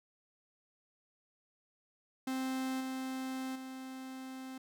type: tone with level steps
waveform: 45% pulse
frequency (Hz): 261.6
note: C4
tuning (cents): 0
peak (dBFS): -34 / -37 / -43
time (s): 2.27-4.58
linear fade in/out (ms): 5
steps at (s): 2.8 / 3.55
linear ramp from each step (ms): 10
effects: none

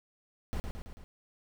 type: noise with echo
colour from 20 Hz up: brown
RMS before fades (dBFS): -33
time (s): 0.53-0.6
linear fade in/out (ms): 0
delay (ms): 110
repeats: 4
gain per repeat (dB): -4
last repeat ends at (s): 1.04
effects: none

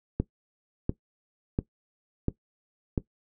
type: click train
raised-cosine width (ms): 3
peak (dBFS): -12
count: 5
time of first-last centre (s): 0.2-2.978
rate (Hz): 1.44
effects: noise-tail reverb RT60 0.1 s tail -17 dB re dry

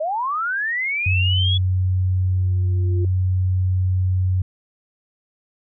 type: linear sweep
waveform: sine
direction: up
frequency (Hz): 587.3 to 3411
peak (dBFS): -20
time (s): 0-1.58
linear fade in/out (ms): 10
type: tone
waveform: sine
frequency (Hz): 92.5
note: F#2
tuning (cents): 0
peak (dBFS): -16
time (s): 1.06-4.42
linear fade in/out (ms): 5
type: tone with exponential growth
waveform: sine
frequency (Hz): 350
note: F4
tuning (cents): +4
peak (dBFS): -25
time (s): 2.08-3.05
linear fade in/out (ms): 2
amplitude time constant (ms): 210
effects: none

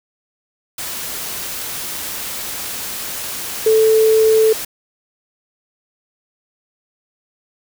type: tone in noise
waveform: sine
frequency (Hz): 440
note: A4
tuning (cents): 0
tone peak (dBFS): -9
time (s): 3.66-4.53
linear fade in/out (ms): 5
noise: white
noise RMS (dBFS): -26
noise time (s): 0.78-4.65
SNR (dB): +14
effects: none

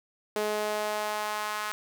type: tone with high-pass filter sweep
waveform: sawtooth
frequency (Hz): 211.4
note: G#3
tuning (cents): +31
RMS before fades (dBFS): -31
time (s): 0.36-1.72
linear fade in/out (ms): 0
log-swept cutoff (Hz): 440 to 1200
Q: 1.9
effects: none

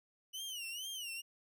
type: tone with vibrato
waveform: sawtooth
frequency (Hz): 2944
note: F#7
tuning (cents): -9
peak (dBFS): -38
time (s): 0.33-1.22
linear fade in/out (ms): 20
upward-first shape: sine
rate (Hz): 2.2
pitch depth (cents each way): 150
effects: none

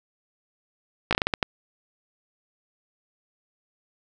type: slowing click train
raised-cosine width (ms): 0.3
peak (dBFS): -5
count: 8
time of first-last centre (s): 1.11-1.428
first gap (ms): 17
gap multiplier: 1.32
effects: none

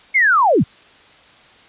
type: linear sweep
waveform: sine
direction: down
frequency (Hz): 2220 to 71.7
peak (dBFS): -10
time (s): 0.14-0.64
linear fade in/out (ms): 20
effects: white hiss -47 dBFS RMS until 1.68 s + resampled to 8000 Hz

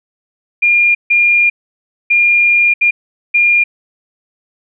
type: tone bursts at uneven times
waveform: sine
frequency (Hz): 2411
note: D7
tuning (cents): +45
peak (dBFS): -7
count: 5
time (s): 0.62-0.95 / 1.1-1.5 / 2.1-2.74 / 2.81-2.91 / 3.34-3.64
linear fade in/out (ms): 10
effects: none

